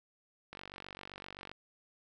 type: click train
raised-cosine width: 0.3 ms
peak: -29 dBFS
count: 48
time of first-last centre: 0.53-1.515 s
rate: 47.7 Hz
effects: none